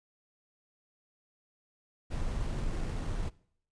brown noise with sample-and-hold, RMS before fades -33 dBFS, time 2.1-3.3 s, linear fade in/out 20 ms, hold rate 7350 Hz, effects noise-tail reverb RT60 0.6 s tail -21 dB re dry + resampled to 22050 Hz

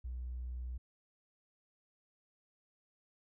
triangle tone with tanh clipping, 61.74 Hz, B1, in tune, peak -38 dBFS, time 0.04-0.78 s, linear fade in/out 10 ms, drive 2 dB, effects none

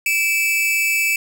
45% pulse tone pair together, 2320 / 2622 Hz, D7 / E7, -22 / -10 cents, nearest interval major second, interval 212 cents, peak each -19 dBFS, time 0.06-1.16 s, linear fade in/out 2 ms, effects none

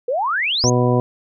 sine exponential sweep, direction up, 466.2 to 6690 Hz, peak -17 dBFS, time 0.08-0.7 s, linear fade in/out 5 ms
harmonic tone, 123.47 Hz, B2, in tune, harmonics 1 / 2 / 3 / 4 / 5 / 6 / 8, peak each -17 / -20 / -21 / -21 / -25 / -27 / -25 dBFS, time 0.64-1 s, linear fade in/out 0 ms
effects none

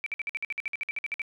sine tone bursts, 2323 Hz, D7, 20 cents flat, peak -28 dBFS, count 16, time 0.04-1.218 s, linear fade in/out 0 ms, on 23 ms, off 54 ms, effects none

